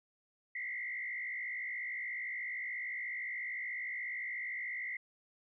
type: tone with frequency modulation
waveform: sine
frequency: 2039 Hz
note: C7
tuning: 45 cents flat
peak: -37 dBFS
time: 0.55-4.97 s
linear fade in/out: 5 ms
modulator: 56.9 Hz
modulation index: 1.9
effects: none